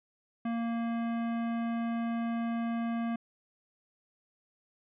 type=tone with hard clipping; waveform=sine; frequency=231.7 Hz; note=A#3; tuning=10 cents flat; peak=-32 dBFS; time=0.45-3.16 s; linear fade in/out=5 ms; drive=16 dB; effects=resampled to 8000 Hz